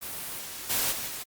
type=noise with level steps; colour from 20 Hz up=white; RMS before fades=-36 / -39 / -27 / -34 / -37 dBFS; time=0.01-1.24 s; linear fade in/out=20 ms; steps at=0.39 / 0.69 / 0.91 / 1.07 s; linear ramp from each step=20 ms; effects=Opus 32 kbps